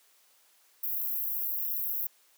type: high-pass noise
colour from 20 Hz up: pink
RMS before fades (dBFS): -32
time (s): 0.83-2.07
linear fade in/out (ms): 5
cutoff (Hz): 12000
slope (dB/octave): 96
effects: white hiss -64 dBFS RMS until 2.37 s + high-pass 400 Hz 12 dB/octave